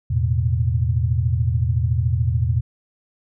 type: chord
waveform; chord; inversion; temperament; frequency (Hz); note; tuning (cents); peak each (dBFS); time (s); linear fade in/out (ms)
sine; E suspended fourth; none; just; 82.41 / 109.88 / 123.61; E2 / A2 / B2; 0 / -2 / +2; -21; 0.1-2.61; 10
effects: none